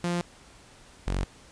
sawtooth tone pair in turn, 174.2 / 46.51 Hz, F3 / F#1, -4 / +10 cents, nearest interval octave + major seventh, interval 2286 cents, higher first, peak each -22 dBFS, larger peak neither, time 0.04-0.21 / 1.07-1.24 s, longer neither, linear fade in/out 0 ms, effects pink hiss -53 dBFS RMS until 1.51 s + resampled to 22050 Hz

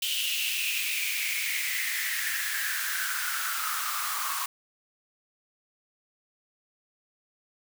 white noise with high-pass filter sweep, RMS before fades -30 dBFS, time 0.02-4.46 s, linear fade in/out 5 ms, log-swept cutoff 3000 to 1100 Hz, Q 7.1, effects none

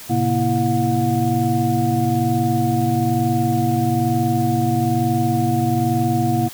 sine tone cluster, 111.7 / 132.8 / 236.6 / 330.1 / 722 Hz, A2 / C3 / A#3 / E4 / F#5, +27 / +26 / +26 / +2 / -43 cents, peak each -22 dBFS, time 0.09-6.49 s, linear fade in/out 20 ms, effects white hiss -37 dBFS RMS until 6.53 s

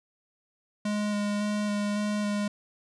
square tone with vibrato, 207.3 Hz, G#3, 3 cents flat, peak -27 dBFS, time 0.85-2.48 s, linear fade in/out 5 ms, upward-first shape square, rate 1.8 Hz, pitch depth 11 cents each way, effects resampled to 22050 Hz

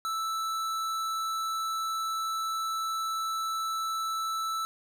sine tone with hard clipping, 1318.5 Hz, E6, in tune, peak -31 dBFS, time 0.05-4.65 s, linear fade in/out 0 ms, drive 16 dB, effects none

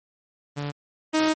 sawtooth tone pair in turn, 144.7 / 313.4 Hz, D3 / D#4, -25 / +13 cents, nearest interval octave + minor second, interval 1338 cents, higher second, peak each -24 / -15 dBFS, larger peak second, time 0.56-0.72 / 1.13-1.34 s, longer second, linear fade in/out 20 ms, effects MP3 32 kbps

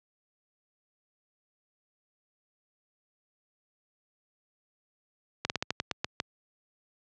slowing click train, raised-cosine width 0.2 ms, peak -11 dBFS, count 9, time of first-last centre 5.45-6.201 s, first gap 49 ms, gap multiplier 1.18, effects high-pass 80 Hz 12 dB/octave + low-pass 7000 Hz 12 dB/octave

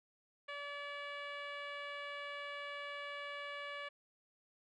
10% pulse tone with low-pass filter, 574 Hz, D5, 40 cents flat, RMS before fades -45 dBFS, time 0.48-3.89 s, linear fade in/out 10 ms, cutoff 2600 Hz, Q 1.1, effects none

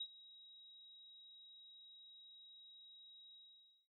sine tone with ADSR envelope, 3818 Hz, A#7, 41 cents sharp, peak -40 dBFS, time 0-3.88 s, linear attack 9 ms, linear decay 60 ms, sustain -18 dB, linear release 540 ms, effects none

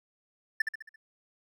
triangle tone with echo, 1767 Hz, A6, 7 cents sharp, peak -20 dBFS, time 0.6-0.62 s, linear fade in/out 5 ms, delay 68 ms, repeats 5, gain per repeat -6 dB, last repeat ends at 0.96 s, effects none

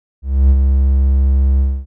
triangle tone with ADSR envelope, 67.3 Hz, C2, 49 cents sharp, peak -3 dBFS, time 0.22-1.86 s, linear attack 280 ms, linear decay 50 ms, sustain -4 dB, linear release 260 ms, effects none

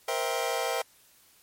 sawtooth chord, C dominant seventh, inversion third, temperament just, 470.9 / 523.3 / 654.1 / 784.9 Hz, Bb4 / C5 / E5 / G5, +18 / 0 / -14 / +2 cents, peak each -29 dBFS, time 0.08-0.82 s, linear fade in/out 5 ms, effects white hiss -60 dBFS RMS until 1.42 s + MP3 64 kbps

